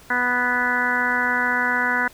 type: harmonic tone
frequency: 246.9 Hz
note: B3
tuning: in tune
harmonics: 1 / 2 / 3 / 4 / 5 / 6 / 7 / 8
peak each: -30 / -33 / -31 / -26 / -33 / -22 / -25 / -27 dBFS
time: 0.1-2.08 s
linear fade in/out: 5 ms
effects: pink hiss -48 dBFS RMS until 2.13 s